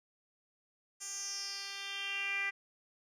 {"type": "tone with band-pass filter sweep", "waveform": "10% pulse", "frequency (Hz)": 396.1, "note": "G4", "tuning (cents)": 18, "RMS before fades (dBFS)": -39, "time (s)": [1, 2.51], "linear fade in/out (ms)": 20, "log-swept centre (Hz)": [7500, 2100], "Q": 5.1, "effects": []}